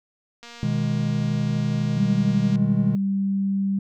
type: click train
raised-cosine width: 0.2 ms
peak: -25 dBFS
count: 503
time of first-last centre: 0.43-2.557 s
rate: 236 Hz
type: chord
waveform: triangle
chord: G# minor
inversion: first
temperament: equal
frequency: 123.47 / 155.56 / 207.7 Hz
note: B2 / D#3 / G#3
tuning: 0 / 0 / 0 cents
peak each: -23 dBFS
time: 0.63-2.95 s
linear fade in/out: 0 ms
type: tone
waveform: sine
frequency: 196 Hz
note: G3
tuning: in tune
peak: -20 dBFS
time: 1.97-3.79 s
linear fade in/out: 5 ms
effects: none